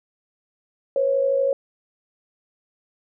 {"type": "tone pair together", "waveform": "sine", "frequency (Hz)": [493.9, 546.5], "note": ["B4", "C#5"], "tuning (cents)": [0, -25], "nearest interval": "major second", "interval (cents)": 175, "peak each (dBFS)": [-25, -18], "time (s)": [0.96, 1.53], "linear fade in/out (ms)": 2, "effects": []}